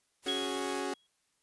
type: noise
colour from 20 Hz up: white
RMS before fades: -47 dBFS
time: 0.22-0.84 s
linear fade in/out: 50 ms
type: chord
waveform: sawtooth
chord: C# suspended fourth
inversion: none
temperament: equal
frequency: 277.2 / 370 / 415.3 Hz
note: C#4 / F#4 / G#4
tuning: 0 / 0 / 0 cents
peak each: -34 / -33 / -35 dBFS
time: 0.26-0.94 s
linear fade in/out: 5 ms
type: tone with exponential decay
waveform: sine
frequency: 3315 Hz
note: G#7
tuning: 4 cents flat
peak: -30 dBFS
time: 0.28-1.07 s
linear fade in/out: 5 ms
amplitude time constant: 170 ms
effects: white hiss -75 dBFS RMS until 1.42 s + resampled to 24000 Hz